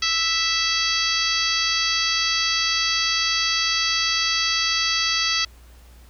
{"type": "harmonic tone with a mistuned harmonic", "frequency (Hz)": 658, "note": "E5", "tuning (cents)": -3, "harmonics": [2, 3, 4, 5, 6, 7, 8, 9], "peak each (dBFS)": [-29, -28, -28, -27, -29, -24, -30, -30], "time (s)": [0.02, 5.45], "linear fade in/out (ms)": 5, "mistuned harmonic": 9, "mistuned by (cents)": 34, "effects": ["added 60 Hz sine -45 dBFS peak until 6.09 s", "pink hiss -54 dBFS RMS until 6.09 s"]}